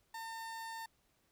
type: tone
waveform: 30% pulse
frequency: 905 Hz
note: A5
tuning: 48 cents sharp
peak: -40 dBFS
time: 0.14-0.86 s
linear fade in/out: 5 ms
effects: pink hiss -75 dBFS RMS until 1.31 s